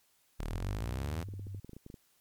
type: exponential sweep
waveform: sawtooth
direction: up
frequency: 35.66 to 86 Hz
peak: -31 dBFS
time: 0.39-1.24 s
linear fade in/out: 10 ms
type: tone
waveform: sine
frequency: 97.8 Hz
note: G2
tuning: 4 cents flat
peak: -39 dBFS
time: 0.5-1.6 s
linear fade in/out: 5 ms
type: clicks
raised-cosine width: 3 ms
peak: -34 dBFS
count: 12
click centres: 1.287 / 1.338 / 1.395 / 1.469 / 1.547 / 1.646 / 1.694 / 1.733 / 1.766 / 1.864 / 1.901 / 1.942 s
effects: white hiss -70 dBFS RMS until 2.2 s + MP3 96 kbps